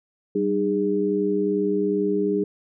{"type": "tone cluster", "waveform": "sine", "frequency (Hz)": [194.1, 305.6, 408.1], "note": ["G3", "D#4", "G#4"], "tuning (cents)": [-17, -31, -30], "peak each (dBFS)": [-26, -25, -22], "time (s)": [0.35, 2.44], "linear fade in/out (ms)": 5, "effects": []}